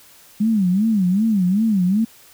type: tone with vibrato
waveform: sine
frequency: 200.9 Hz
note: G3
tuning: 43 cents sharp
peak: -14 dBFS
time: 0.4-2.05 s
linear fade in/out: 10 ms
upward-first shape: sine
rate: 2.6 Hz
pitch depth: 210 cents each way
effects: white hiss -48 dBFS RMS until 2.33 s